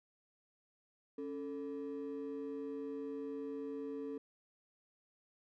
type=ring-modulated tone; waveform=triangle; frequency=359.9 Hz; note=F#4; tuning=48 cents flat; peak=-34 dBFS; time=1.18-4.18 s; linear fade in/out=5 ms; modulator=82.6 Hz; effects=tanh soft clip ceiling -32 dBFS